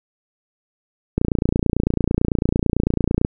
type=click train; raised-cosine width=3 ms; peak=-4 dBFS; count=61; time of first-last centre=1.18-3.249 s; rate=29 Hz; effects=none